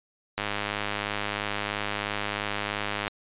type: click train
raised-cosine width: 0.3 ms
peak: -12 dBFS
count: 279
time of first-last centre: 0.38-3.079 s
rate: 103 Hz
effects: resampled to 8000 Hz